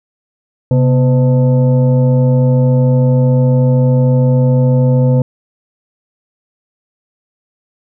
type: tone with frequency modulation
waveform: sine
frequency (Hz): 131.8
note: C3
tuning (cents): +13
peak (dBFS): -7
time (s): 0.71-5.22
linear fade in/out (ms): 2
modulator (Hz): 377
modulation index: 0.74
effects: none